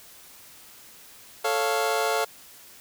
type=chord; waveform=25% pulse; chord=A augmented; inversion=none; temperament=equal; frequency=440 / 554.4 / 698.5 Hz; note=A4 / C#5 / E#5; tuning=0 / 0 / 0 cents; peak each=-23 / -25 / -23 dBFS; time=1.44-2.25 s; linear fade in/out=10 ms; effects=white hiss -49 dBFS RMS until 2.8 s